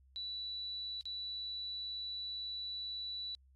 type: tone with dropouts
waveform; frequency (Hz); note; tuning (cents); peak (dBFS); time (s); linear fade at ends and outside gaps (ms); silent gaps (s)
sine; 3951; B7; 0; -39; 0.16-3.35; 0; 1.01-1.055
effects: added 66 Hz sine -62 dBFS peak until 3.55 s + AAC 32 kbps